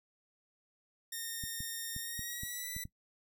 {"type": "tone with pitch glide", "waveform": "5% pulse", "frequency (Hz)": [1835, 1978.1], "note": ["A#6", "B6"], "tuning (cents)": [-28, 2], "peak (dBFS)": -29, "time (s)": [1.12, 2.84], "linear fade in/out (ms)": 5, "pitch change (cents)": 130, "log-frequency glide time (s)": [1.99, 2.68]}
{"type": "clicks", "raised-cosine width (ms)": 5, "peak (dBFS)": -32, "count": 7, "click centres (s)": [1.438, 1.605, 1.964, 2.193, 2.434, 2.765, 2.854]}
{"effects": ["noise-tail reverb RT60 0.1 s tail -19 dB re dry"]}